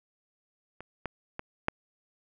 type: clicks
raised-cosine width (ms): 0.5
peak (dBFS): -27 / -18 / -20 / -10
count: 4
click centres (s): 0.806 / 1.057 / 1.394 / 1.684
effects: none